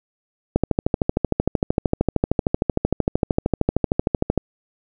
click train, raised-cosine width 2 ms, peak -3 dBFS, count 51, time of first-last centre 0.56-4.377 s, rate 13.1 Hz, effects none

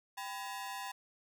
sawtooth ring-modulated tone, 895 Hz, A5, 29 cents sharp, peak -33 dBFS, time 0.17-0.92 s, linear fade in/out 10 ms, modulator 107 Hz, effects none

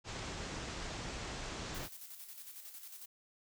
pink low-pass noise, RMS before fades -43 dBFS, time 0.04-1.89 s, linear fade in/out 50 ms, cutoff 7700 Hz, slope 48 dB/octave
blue noise with tremolo, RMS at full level -49 dBFS, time 1.74-3.06 s, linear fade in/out 10 ms, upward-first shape square, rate 11 Hz, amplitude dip 45%
effects none

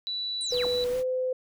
sine tone, 3951 Hz, B7, in tune, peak -29 dBFS, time 0.07-0.84 s, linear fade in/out 0 ms
sine linear sweep, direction down, 9190 to 146.6 Hz, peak -34 dBFS, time 0.41-0.67 s, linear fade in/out 0 ms
pink noise, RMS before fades -43 dBFS, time 0.49-1.04 s, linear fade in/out 50 ms
sine tone with pitch glide, 492.3 to 511.4 Hz, B4 to C5, -6 to -40 cents, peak -25 dBFS, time 0.52-1.33 s, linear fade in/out 5 ms, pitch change +66 cents, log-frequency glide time 0.91-0.97 s
effects none

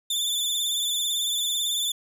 sawtooth tone with vibrato, 3520 Hz, A7, in tune, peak -21 dBFS, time 0.1-1.92 s, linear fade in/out 5 ms, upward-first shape triangle, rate 18 Hz, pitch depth 63 cents each way, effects none

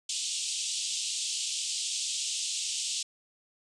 white band-pass noise, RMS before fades -33 dBFS, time 0.09-3.03 s, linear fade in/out 5 ms, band 2800 to 8500 Hz, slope 48 dB/octave, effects resampled to 24000 Hz

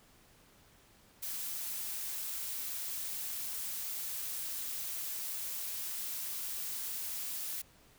blue noise, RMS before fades -39 dBFS, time 1.22-7.62 s, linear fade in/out 10 ms, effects pink hiss -63 dBFS RMS until 7.98 s

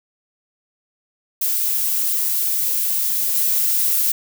violet noise with level steps, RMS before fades -20 / -18 dBFS, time 1.41-4.12 s, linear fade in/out 5 ms, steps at 3.35 s, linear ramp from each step 2 ms, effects none

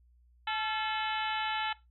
harmonic tone with a mistuned harmonic, 433.3 Hz, A4, 27 cents flat, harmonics 2 / 3 / 4 / 5 / 6 / 7 / 8 / 9, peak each -34 / -38 / -38 / -41 / -41 / -39 / -44 / -45 dBFS, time 0.47-1.73 s, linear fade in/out 5 ms, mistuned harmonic 3, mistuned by +72 cents, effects noise-tail reverb RT60 0.2 s tail -17 dB re dry + added 60 Hz sine -60 dBFS peak until 1.9 s

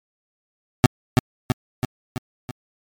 25% pulse tone with echo, 125.5 Hz, B2, 28 cents sharp, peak -4 dBFS, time 0.84-0.86 s, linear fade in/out 0 ms, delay 330 ms, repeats 5, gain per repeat -4 dB, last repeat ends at 2.51 s, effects MP3 96 kbps

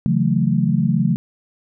sine chord, F# minor seventh, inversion second, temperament equal with one note detuned, 138.59 / 164.81 / 183.83 / 220 Hz, C#3 / E3 / F#3 / A3, 0 / 0 / -11 / 0 cents, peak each -20 dBFS, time 0.06-1.16 s, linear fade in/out 0 ms, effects none

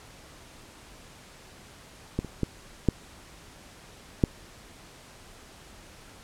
clicks, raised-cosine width 3 ms, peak -13 / -24 / -12 / -7 / -6 dBFS, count 5, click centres 2.19 / 2.247 / 2.433 / 2.887 / 4.238 s, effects pink hiss -50 dBFS RMS until 6.23 s + low-pass 10000 Hz 12 dB/octave

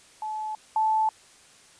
sine tone pair in turn, 863 / 873.5 Hz, A5 / A5, -34 / -13 cents, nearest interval unison, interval 21 cents, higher second, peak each -29 / -20 dBFS, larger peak second, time 0.22-0.55 / 0.76-1.09 s, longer neither, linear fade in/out 2 ms, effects white hiss -54 dBFS RMS until 1.79 s + resampled to 22050 Hz

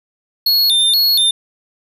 square tone with vibrato, 3951 Hz, B7, in tune, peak -11 dBFS, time 0.46-1.31 s, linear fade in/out 5 ms, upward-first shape square, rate 2.1 Hz, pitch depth 160 cents each way, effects none

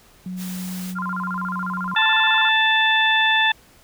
sine tone, 183.6 Hz, F#3, 13 cents flat, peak -27 dBFS, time 0.26-1.94 s, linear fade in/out 2 ms
white noise, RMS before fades -37 dBFS, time 0.36-0.95 s, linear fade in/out 50 ms
sine tone with vibrato, 1200 Hz, D6, 37 cents sharp, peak -25 dBFS, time 0.95-2.5 s, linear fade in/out 20 ms, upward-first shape square, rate 14 Hz, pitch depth 260 cents each way
harmonic tone, 880 Hz, A5, in tune, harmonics 1 / 2 / 3 / 4, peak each -21 / -18 / -23 / -21 dBFS, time 1.96-3.52 s, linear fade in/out 5 ms
effects pink hiss -52 dBFS RMS until 3.83 s

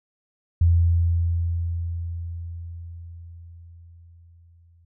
sine tone with exponential decay, 84.8 Hz, E2, 50 cents sharp, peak -13 dBFS, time 0.61-4.85 s, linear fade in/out 5 ms, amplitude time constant 920 ms, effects none

